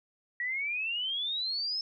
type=exponential sweep; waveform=sine; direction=up; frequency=1909 to 5274 Hz; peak=-30 dBFS; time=0.4-1.81 s; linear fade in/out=2 ms; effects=none